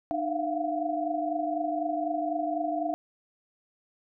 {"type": "tone cluster", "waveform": "sine", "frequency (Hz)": [303.9, 678, 702, 730], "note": ["D#4", "E5", "F5", "F#5"], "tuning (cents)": [-41, 49, 9, -24], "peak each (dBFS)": [-32, -30, -34, -36], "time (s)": [0.11, 2.94], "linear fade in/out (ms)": 0, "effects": []}